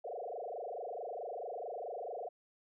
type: tone with frequency modulation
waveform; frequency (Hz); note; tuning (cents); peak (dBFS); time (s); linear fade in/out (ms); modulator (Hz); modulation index
sine; 587.3; D5; 0; -39; 0.04-2.29; 10; 24.6; 6.2
effects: none